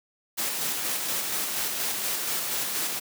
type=noise with tremolo; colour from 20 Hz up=white; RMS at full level=-28 dBFS; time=0.37-3 s; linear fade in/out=20 ms; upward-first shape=square; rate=4.2 Hz; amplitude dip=25%; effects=high-pass 150 Hz 12 dB/octave